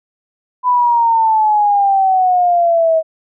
sine exponential sweep, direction down, 1003 to 637 Hz, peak -9 dBFS, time 0.63-3.03 s, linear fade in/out 50 ms, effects none

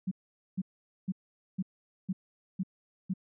sine tone bursts, 187.4 Hz, F#3, 22 cents sharp, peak -28 dBFS, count 7, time 0.07-3.138 s, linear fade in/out 10 ms, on 44 ms, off 460 ms, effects none

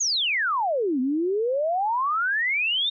sine exponential two-way sweep, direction down then up, 6890 to 247.2 to 3721 Hz, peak -21 dBFS, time 0-2.9 s, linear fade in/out 10 ms, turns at 1 s, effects none

